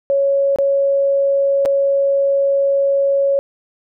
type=tone with dropouts; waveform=sine; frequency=554.4 Hz; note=C#5; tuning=in tune; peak=-12 dBFS; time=0.1-3.39 s; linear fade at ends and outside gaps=0 ms; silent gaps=0.56-0.586 / 1.652-1.658 s; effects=none